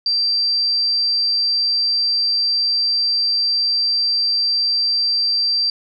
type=tone; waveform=sine; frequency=4699 Hz; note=D8; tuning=in tune; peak=-15 dBFS; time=0.06-5.7 s; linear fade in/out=2 ms; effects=none